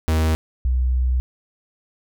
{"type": "tone pair in turn", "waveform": ["45% pulse", "sine"], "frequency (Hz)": [79.5, 62.96], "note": ["D#2", "B1"], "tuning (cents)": [38, 34], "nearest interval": "major third", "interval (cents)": 404, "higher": "first", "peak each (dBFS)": -16, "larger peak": "neither", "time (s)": [[0.08, 0.35], [0.65, 1.2]], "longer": "second", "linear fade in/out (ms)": 0, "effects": []}